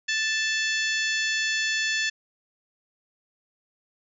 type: harmonic tone with a mistuned harmonic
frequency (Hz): 880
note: A5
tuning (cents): 0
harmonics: 2 / 3 / 4 / 5 / 6 / 7 / 8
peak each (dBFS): -26 / -30 / -32 / -34 / -36 / -37 / -38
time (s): 0.08-2.1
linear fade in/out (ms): 10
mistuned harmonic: 4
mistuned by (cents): -31
effects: none